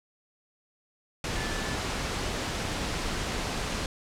sine tone in noise, 1744 Hz, A6, 16 cents flat, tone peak -39 dBFS, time 1.36-1.76 s, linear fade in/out 2 ms, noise pink, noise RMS -31 dBFS, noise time 1.24-3.86 s, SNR -11 dB, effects low-pass 7000 Hz 12 dB/octave

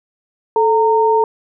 sine tone pair together, 437.7 / 920 Hz, A4 / A#5, -9 / -23 cents, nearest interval octave + minor second, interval 1286 cents, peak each -13 dBFS, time 0.56-1.24 s, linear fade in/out 2 ms, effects none

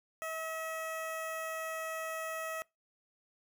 15% pulse tone with notch filter, 643 Hz, E5, 43 cents flat, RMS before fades -39 dBFS, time 0.22-2.62 s, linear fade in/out 0 ms, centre 4300 Hz, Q 1.1, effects noise-tail reverb RT60 0.2 s tail -23 dB re dry

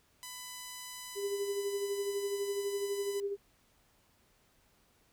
5% pulse tone, 999 Hz, B5, 20 cents sharp, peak -31 dBFS, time 0.23-3.2 s, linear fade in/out 0 ms
sine tone with tremolo, 400.7 Hz, G4, 38 cents sharp, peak -30 dBFS, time 1.15-3.37 s, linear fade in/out 50 ms, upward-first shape sine, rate 12 Hz, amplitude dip 55%
effects pink hiss -69 dBFS RMS until 5.12 s

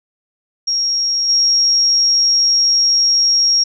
sine tone with level steps, 5588 Hz, F8, in tune, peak -14 / -10 dBFS, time 0.67-3.64 s, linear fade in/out 10 ms, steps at 1.28 s, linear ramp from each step 20 ms, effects none

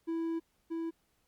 triangle tone pair in turn, 329.6 / 329.6 Hz, E4 / E4, 0 / 0 cents, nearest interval unison, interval 0 cents, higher neither, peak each -29 / -31 dBFS, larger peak first, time 0.07-0.4 / 0.7-0.91 s, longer first, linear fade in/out 20 ms, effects pink hiss -74 dBFS RMS until 1.27 s + MP3 96 kbps

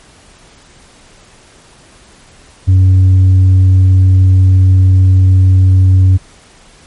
sine tone with tanh clipping, 93.6 Hz, F#2, 20 cents sharp, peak -4 dBFS, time 2.67-6.18 s, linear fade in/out 20 ms, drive 2 dB, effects pink hiss -42 dBFS RMS until 6.86 s + MP3 48 kbps

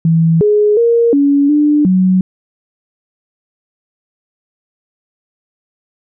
sine tone with pitch steps, 163.8 / 418.3 / 467.3 / 283 / 296.7 / 185.8 Hz, E3 / G#4 / A#4 / C#4 / D4 / F#3, -11 / +12 / +4 / +36 / +18 / +7 cents, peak -7 dBFS, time 0.05-2.21 s, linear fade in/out 2 ms, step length 360 ms, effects none

